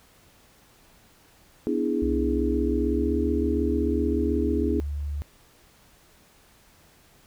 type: chord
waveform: sine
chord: E dominant seventh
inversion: second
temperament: equal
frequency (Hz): 246.9 / 293.7 / 329.6 / 415.3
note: B3 / D4 / E4 / G#4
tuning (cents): 0 / 0 / 0 / 0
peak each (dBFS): -28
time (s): 1.67-4.8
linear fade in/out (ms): 0
type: tone with pitch glide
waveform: sine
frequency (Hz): 65.41 to 72.58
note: C2 to D2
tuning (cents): 0 to -20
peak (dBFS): -27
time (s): 2.02-5.22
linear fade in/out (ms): 0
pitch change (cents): +180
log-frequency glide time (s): 2.86-3.13
effects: pink hiss -57 dBFS RMS until 7.26 s